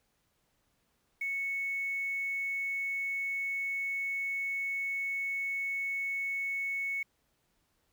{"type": "tone with quantisation", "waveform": "sine", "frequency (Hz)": 2210, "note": "C#7", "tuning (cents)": -6, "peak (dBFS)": -31, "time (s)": [1.21, 7.03], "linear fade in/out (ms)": 5, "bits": 9, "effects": ["pink hiss -75 dBFS RMS until 7.92 s"]}